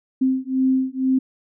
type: beating tone pair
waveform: sine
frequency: 260.6 / 262.7 Hz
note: C4 / C4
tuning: -7 / +7 cents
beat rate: 2.1 Hz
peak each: -20 dBFS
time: 0.21-1.19 s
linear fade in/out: 10 ms
effects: none